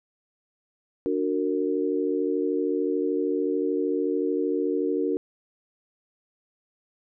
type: chord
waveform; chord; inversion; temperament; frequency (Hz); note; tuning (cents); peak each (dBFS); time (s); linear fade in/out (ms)
sine; D augmented; none; just; 293.7 / 367.1 / 458.9; D4 / F#4 / A#4; 0 / -14 / -27; -27; 1.06-5.17; 0
effects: none